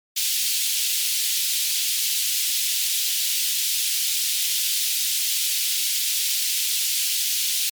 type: high-pass noise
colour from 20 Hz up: pink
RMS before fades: -23 dBFS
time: 0.16-7.7 s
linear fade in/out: 10 ms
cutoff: 3000 Hz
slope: 24 dB/octave
effects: MP3 96 kbps